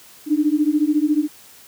sine beating tone pair, 293.7 / 307.7 Hz, D4 / D#4, 0 / -19 cents, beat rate 14 Hz, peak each -18 / -18 dBFS, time 0.26-1.28 s, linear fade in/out 50 ms, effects white hiss -46 dBFS RMS until 1.67 s + high-pass 60 Hz 12 dB/octave

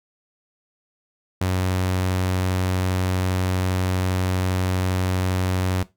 sawtooth tone, 92.5 Hz, F#2, in tune, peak -16 dBFS, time 1.41-5.83 s, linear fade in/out 5 ms, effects noise-tail reverb RT60 0.2 s tail -17 dB re dry

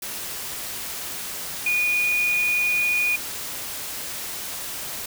sine tone in noise, 2453 Hz, D#7, 25 cents flat, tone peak -19 dBFS, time 1.66-3.16 s, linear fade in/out 5 ms, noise white, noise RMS -32 dBFS, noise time 0.02-5.06 s, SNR +10 dB, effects none

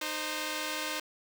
5% pulse tone pair together, 307.1 / 523.3 Hz, D#4 / C5, -23 / 0 cents, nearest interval major sixth, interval 923 cents, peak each -24 dBFS, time 0.01-1 s, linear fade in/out 5 ms, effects 9-bit

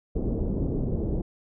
pink low-pass noise, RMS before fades -27 dBFS, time 0.15-1.22 s, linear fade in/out 10 ms, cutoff 460 Hz, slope 24 dB/octave, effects none

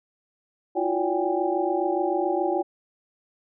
sine tone cluster, 332.1 / 359.1 / 571 / 773 / 818 Hz, E4 / F4 / D5 / G5 / G#5, +13 / +48 / -49 / -24 / -26 cents, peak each -28 / -26 / -29 / -29 / -30 dBFS, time 0.75-2.63 s, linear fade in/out 20 ms, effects none

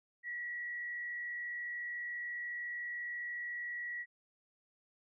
sine tone with frequency modulation, 1927 Hz, B6, 43 cents flat, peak -38 dBFS, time 0.23-4.06 s, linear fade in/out 50 ms, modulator 74.2 Hz, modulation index 0.44, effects none

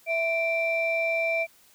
sine tone pair together, 659.3 / 2349 Hz, E5 / D7, 0 / 0 cents, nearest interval octave + minor seventh, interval 2200 cents, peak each -25 dBFS, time 0.06-1.47 s, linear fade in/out 50 ms, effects tanh soft clip ceiling -17 dBFS + white hiss -58 dBFS RMS until 1.74 s

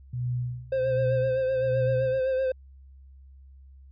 sine tone with tremolo, 123.47 Hz, B2, in tune, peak -25 dBFS, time 0.13-2.2 s, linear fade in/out 5 ms, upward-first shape sine, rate 1.3 Hz, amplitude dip 90%
triangle tone with vibrato, 523.3 Hz, C5, in tune, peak -21 dBFS, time 0.72-2.52 s, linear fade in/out 5 ms, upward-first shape sine, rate 7.8 Hz, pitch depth 32 cents each way
effects added 67 Hz sine -47 dBFS peak until 3.91 s + resampled to 11025 Hz

